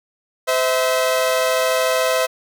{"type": "tone pair together", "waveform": "sawtooth", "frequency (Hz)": [514, 647.6], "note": ["C5", "E5"], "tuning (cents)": [-31, -31], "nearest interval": "major third", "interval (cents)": 400, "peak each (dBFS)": -15, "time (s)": [0.47, 2.27], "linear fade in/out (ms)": 20, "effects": []}